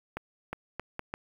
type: accelerating click train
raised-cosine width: 0.5 ms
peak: -19 dBFS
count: 5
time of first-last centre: 0.17-1.139 s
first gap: 360 ms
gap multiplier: 0.74
effects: 8-bit